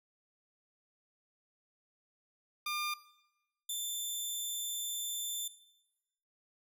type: tone pair in turn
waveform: 15% pulse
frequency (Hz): 1200 / 3545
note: D6 / A7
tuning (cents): +37 / +12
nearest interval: octave + perfect fifth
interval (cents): 1875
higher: second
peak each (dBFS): -28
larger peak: neither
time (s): 2.66-2.94 / 3.69-5.48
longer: second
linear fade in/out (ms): 5
effects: noise-tail reverb RT60 0.9 s tail -17 dB re dry